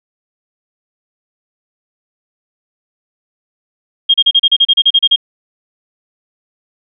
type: tone bursts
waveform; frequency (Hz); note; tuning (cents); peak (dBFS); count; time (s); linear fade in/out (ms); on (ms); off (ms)
sine; 3236; G#7; -46; -5; 13; 4.09-5.161; 10; 51; 34
effects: none